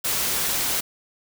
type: noise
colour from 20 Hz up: white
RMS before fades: -24 dBFS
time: 0.04-0.81 s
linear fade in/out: 10 ms
effects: none